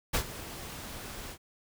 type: noise with ADSR envelope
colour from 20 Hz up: pink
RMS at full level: -27 dBFS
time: 0.13-1.38 s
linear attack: 19 ms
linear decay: 83 ms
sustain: -15 dB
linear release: 69 ms
effects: none